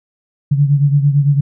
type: beating tone pair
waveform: sine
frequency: 141.3 / 150.2 Hz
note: C#3 / D3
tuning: +34 / +39 cents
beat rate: 8.9 Hz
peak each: -10 / -16 dBFS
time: 0.51-1.41 s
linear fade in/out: 10 ms
effects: none